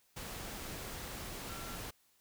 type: tone in noise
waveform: sine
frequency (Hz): 1358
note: F6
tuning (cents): -49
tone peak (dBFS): -50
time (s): 1.49-1.77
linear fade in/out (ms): 10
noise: pink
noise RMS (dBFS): -44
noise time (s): 0.16-1.91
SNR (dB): -9
effects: white hiss -71 dBFS RMS until 2.2 s